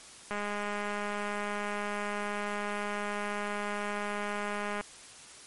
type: click train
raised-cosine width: 0.5 ms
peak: -20 dBFS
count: 928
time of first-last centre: 0.31-4.81 s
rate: 206 Hz
effects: white hiss -50 dBFS RMS until 5.46 s + MP3 48 kbps